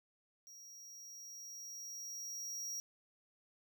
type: tone with level ramp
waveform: square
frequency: 5680 Hz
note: F8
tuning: 28 cents sharp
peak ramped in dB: -54 to -40 dBFS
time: 0.47-2.8 s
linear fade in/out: 0 ms
effects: none